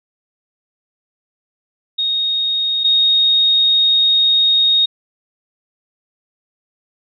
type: tone pair in turn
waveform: sine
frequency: 3729 / 3729 Hz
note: A#7 / A#7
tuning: 0 / 0 cents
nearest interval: unison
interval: 0 cents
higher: neither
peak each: -15 / -10 dBFS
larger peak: second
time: 1.98-2.84 / 2.84-4.86 s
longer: second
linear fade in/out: 10 ms
effects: none